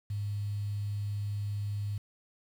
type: tone with quantisation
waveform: sine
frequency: 102.5 Hz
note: G#2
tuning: 22 cents flat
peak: -31 dBFS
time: 0.1-1.98 s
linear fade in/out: 5 ms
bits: 9
effects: none